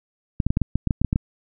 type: clicks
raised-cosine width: 5 ms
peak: -7 dBFS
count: 12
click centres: 0.402 / 0.466 / 0.505 / 0.571 / 0.617 / 0.756 / 0.873 / 0.908 / 1.016 / 1.047 / 1.129 / 1.159 s
effects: none